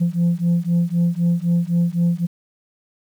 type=beating tone pair; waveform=sine; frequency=170 / 173.9 Hz; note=F3 / F3; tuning=-46 / -7 cents; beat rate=3.9 Hz; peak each=-17 dBFS; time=0-2.27 s; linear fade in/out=20 ms; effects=tanh soft clip ceiling -12 dBFS + 8-bit